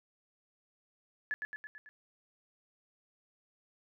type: tone with echo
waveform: sine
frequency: 1714 Hz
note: A6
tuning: 46 cents flat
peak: -31 dBFS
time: 1.31-1.34 s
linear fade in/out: 0 ms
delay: 110 ms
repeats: 5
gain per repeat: -4 dB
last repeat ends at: 1.89 s
effects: none